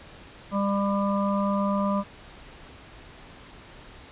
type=harmonic tone; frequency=199.5 Hz; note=G3; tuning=31 cents sharp; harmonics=1 / 3 / 5 / 6; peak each=-24 / -29 / -31 / -32 dBFS; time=0.51-2.04 s; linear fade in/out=50 ms; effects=pink hiss -47 dBFS RMS until 4.11 s + resampled to 8000 Hz